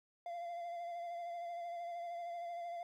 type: tone with vibrato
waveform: triangle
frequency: 690 Hz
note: F5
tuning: 21 cents flat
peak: -39 dBFS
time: 0.26-2.83 s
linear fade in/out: 2 ms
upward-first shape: sine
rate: 13 Hz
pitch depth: 27 cents each way
effects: 13-bit